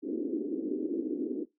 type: band-pass noise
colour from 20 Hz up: white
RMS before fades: -33 dBFS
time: 0.02-1.46 s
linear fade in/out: 50 ms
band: 260 to 380 Hz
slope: 48 dB/octave
effects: noise-tail reverb RT60 0.2 s tail -20 dB re dry